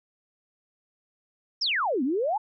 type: exponential two-way sweep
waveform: sine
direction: down then up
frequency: 5760 to 240.8 to 900 Hz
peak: -23 dBFS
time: 1.61-2.38 s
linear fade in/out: 10 ms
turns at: 2.03 s
effects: none